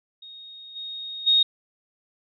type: tone with level steps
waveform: sine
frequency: 3729 Hz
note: A#7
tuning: in tune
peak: -40 / -32 / -15 dBFS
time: 0.22-1.43 s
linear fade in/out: 5 ms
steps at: 0.75 / 1.26 s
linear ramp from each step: 20 ms
effects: none